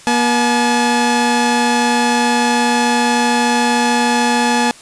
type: tone pair together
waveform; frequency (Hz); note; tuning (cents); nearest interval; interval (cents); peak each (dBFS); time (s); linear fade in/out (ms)
sawtooth; 239.6 / 855.3; A#3 / A5; +48 / -49; octave + minor seventh; 2203; -11; 0.07-4.71; 0
effects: white hiss -40 dBFS RMS until 4.81 s + resampled to 22050 Hz